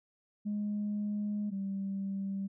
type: tone pair in turn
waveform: sine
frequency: 207.7 / 195.59 Hz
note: G#3 / G3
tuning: 0 / -4 cents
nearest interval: minor second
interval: 104 cents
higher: first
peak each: -30 / -32 dBFS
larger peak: first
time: 0.45-1.51 / 1.51-2.48 s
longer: first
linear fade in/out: 20 ms
effects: tanh soft clip ceiling -28 dBFS